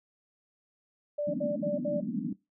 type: tone bursts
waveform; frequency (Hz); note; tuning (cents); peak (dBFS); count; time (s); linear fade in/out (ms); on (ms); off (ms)
sine; 587.3; D5; 0; -28; 4; 1.18-2.006; 10; 160; 62
type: band-pass noise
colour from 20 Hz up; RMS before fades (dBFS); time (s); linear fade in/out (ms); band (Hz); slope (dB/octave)
white; -34; 1.27-2.33; 5; 150 to 300; 96
effects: noise-tail reverb RT60 0.2 s tail -19 dB re dry